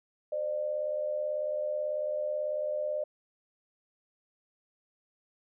sine tone pair together, 523.3 / 601.5 Hz, C5 / D5, 0 / +41 cents, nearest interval major second, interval 241 cents, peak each -37 / -30 dBFS, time 0.32-3.04 s, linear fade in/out 5 ms, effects none

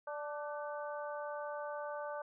harmonic tone with a mistuned harmonic, 293.7 Hz, D4, in tune, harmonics 2 / 3 / 4 / 5, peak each -41 / -45 / -47 / -49 dBFS, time 0.07-2.22 s, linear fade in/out 5 ms, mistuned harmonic 5, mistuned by +47 cents, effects none

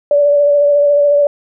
sine tone with vibrato, 578 Hz, D5, 28 cents flat, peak -7 dBFS, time 0.11-1.27 s, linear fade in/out 2 ms, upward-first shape sine, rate 14 Hz, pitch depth 20 cents each way, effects none

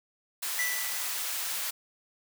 white high-pass noise, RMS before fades -33 dBFS, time 0.42-1.71 s, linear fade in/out 10 ms, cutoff 740 Hz, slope 12 dB/octave
square tone with exponential decay, 1975.5 Hz, B6, in tune, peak -27 dBFS, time 0.59-1.42 s, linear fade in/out 1 ms, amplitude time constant 180 ms
effects none

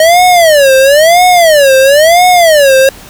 square tone with vibrato, 620 Hz, D#5, 6 cents flat, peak -3 dBFS, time 0-2.89 s, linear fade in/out 2 ms, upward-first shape sine, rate 0.99 Hz, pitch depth 280 cents each way, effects pink hiss -32 dBFS RMS until 3.09 s

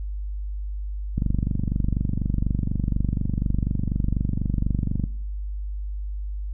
click train, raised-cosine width 5 ms, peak -11 dBFS, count 94, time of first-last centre 1.18-5.039 s, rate 24.1 Hz, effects noise-tail reverb RT60 0.7 s tail -21 dB re dry + added 50 Hz sine -27 dBFS peak until 6.53 s

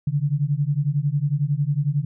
sine beating tone pair, 139.2 / 150.2 Hz, C#3 / D3, +8 / +39 cents, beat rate 11 Hz, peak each -22 dBFS, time 0.07-2.05 s, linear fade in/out 5 ms, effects none

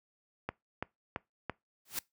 click train, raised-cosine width 0.5 ms, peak -19 dBFS, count 4, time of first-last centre 0.49-1.497 s, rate 2.98 Hz
white noise with exponential growth, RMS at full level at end -31 dBFS, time 1.85-1.99 s, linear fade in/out 5 ms, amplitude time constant 29 ms
effects noise-tail reverb RT60 0.2 s tail -23 dB re dry + high-pass 60 Hz 12 dB/octave

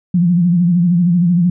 sine tone with vibrato, 174.61 Hz, F3, in tune, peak -9 dBFS, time 0.14-1.5 s, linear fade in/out 5 ms, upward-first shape sine, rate 13 Hz, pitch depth 77 cents each way, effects none

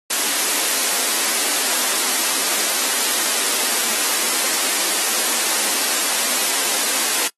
white high-pass noise, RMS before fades -19 dBFS, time 0.1-7.28 s, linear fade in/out 5 ms, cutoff 220 Hz, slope 48 dB/octave, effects noise-tail reverb RT60 0.1 s tail -23 dB re dry + AAC 32 kbps

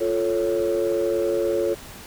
sine chord, F augmented, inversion none, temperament equal, 349.2 / 440 / 554.4 Hz, F4 / A4 / C#5, 0 / 0 / 0 cents, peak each -23 dBFS, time 0-1.75 s, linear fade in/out 20 ms, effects tanh soft clip ceiling -14 dBFS + pink hiss -41 dBFS RMS until 2.06 s

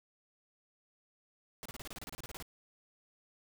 pink noise bursts, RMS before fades -45 dBFS, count 15, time 1.63-2.425 s, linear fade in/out 0 ms, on 25 ms, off 30 ms, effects none

